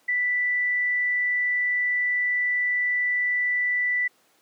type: tone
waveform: sine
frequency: 1975.5 Hz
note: B6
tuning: in tune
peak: -21 dBFS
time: 0.08-4.08 s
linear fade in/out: 10 ms
effects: pink hiss -62 dBFS RMS until 4.41 s + high-pass 300 Hz 12 dB/octave